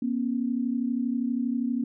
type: tone pair together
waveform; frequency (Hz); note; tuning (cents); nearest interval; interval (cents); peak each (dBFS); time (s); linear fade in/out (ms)
sine; 238.9 / 271.4; A#3 / C#4; +43 / -36; major second; 221; -26 / -29; 0.02-1.84; 5
effects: none